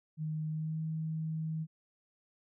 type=tone with pitch glide; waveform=sine; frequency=155.56 to 158.74 Hz; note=D#3 to D#3; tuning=0 to +35 cents; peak=-33 dBFS; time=0.17-1.67 s; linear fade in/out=50 ms; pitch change=+35 cents; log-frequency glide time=0.49-0.8 s; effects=none